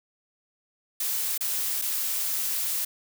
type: noise with dropouts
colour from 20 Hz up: blue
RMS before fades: -28 dBFS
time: 1-2.85 s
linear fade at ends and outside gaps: 5 ms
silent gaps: 1.378-1.407 / 1.816-1.82 s
effects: none